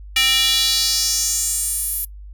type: tone with high-pass filter sweep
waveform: square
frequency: 262.2 Hz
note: C4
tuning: 4 cents sharp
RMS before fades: -19 dBFS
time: 0.16-2.05 s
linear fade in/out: 5 ms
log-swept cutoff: 2600 to 12000 Hz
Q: 2.9
effects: noise-tail reverb RT60 0.1 s tail -21 dB re dry + added 50 Hz sine -34 dBFS peak until 2.33 s